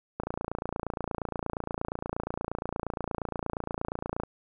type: click train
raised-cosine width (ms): 1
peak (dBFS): -17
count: 116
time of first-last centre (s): 0.2-4.235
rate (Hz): 28.5
effects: none